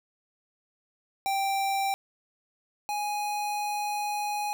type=tone pair in turn; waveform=square; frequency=784 / 830.6 Hz; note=G5 / G#5; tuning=0 / 0 cents; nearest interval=minor second; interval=100 cents; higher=second; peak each=-26 / -29 dBFS; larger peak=first; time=1.26-1.94 / 2.89-4.53 s; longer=second; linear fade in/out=0 ms; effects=none